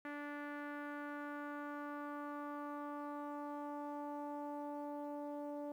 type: tone with low-pass filter sweep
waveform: sawtooth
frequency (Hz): 291.3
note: D4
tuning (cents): -14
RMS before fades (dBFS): -45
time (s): 0.05-5.72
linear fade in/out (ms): 2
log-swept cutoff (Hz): 1800 to 700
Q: 3
effects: 12-bit